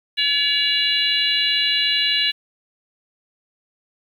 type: harmonic tone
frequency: 569 Hz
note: C#5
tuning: 45 cents sharp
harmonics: 3 / 4 / 5 / 6 / 7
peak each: -27 / -27 / -20 / -26 / -21 dBFS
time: 0.17-2.32 s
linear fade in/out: 20 ms
effects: 8-bit